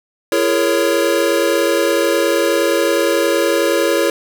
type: chord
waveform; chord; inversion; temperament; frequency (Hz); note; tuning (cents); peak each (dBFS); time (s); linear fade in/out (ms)
square; A# half-diminished seventh; second; equal with one note detuned; 338.3 / 415.3 / 466.2 / 554.4; E4 / G#4 / A#4 / C#5; +45 / 0 / 0 / 0; -19 / -21 / -20 / -18; 0.32-4.1; 2
effects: none